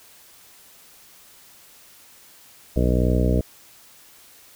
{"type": "harmonic tone with a mistuned harmonic", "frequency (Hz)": 61.74, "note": "B1", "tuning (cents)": 0, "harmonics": [1, 2, 3, 4, 5, 6, 7, 8, 9, 10], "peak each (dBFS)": [-20, -24, -25, -27, -28, -34, -29, -29, -35, -31], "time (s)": [2.76, 3.41], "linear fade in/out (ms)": 5, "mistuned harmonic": 1, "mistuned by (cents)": 16, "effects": ["white hiss -50 dBFS RMS until 4.55 s"]}